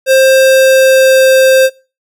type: tone with pitch glide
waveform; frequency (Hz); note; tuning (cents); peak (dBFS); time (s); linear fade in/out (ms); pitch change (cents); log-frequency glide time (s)
square; 529 to 526; C5 to C5; +19 to +9; -5; 0.06-1.7; 50; -10; 0.35-1.31
effects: noise-tail reverb RT60 0.3 s tail -21 dB re dry